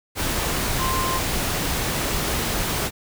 sine tone in noise, 1046.5 Hz, C6, in tune, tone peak -24 dBFS, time 0.77-1.21 s, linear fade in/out 50 ms, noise pink, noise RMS -24 dBFS, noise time 0.15-2.91 s, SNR -3 dB, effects none

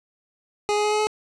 25% pulse tone with pitch steps, 415.3 / 418.2 / 421.1 / 424 / 427 Hz, G#4 / G#4 / G#4 / G#4 / G#4, 0 / +12 / +24 / +36 / +48 cents, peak -16 dBFS, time 0.69-1.07 s, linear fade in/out 0 ms, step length 76 ms, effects resampled to 22050 Hz + 7-bit

